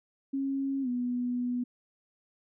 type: tone with pitch glide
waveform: sine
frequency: 272.7 to 245.8 Hz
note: C#4 to B3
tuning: -28 to -8 cents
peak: -28 dBFS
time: 0.33-1.64 s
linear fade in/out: 10 ms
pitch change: -180 cents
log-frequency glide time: 0.82-0.88 s
effects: none